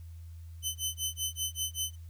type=tone with tremolo; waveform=15% pulse; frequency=3042 Hz; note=F#7; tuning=47 cents sharp; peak=-22 dBFS; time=0.62-1.96 s; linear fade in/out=50 ms; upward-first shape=sine; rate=5.2 Hz; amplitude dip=100%; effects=added 83 Hz sine -43 dBFS peak until 2.09 s + white hiss -67 dBFS RMS until 2.09 s